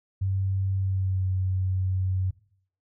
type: tone with pitch glide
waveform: sine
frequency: 96.2 to 93.62 Hz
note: G2 to F#2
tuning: -32 to +21 cents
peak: -23 dBFS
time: 0.21-2.31 s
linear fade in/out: 10 ms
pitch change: -47 cents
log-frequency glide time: 0.77-1.27 s
effects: noise-tail reverb RT60 0.6 s tail -20 dB re dry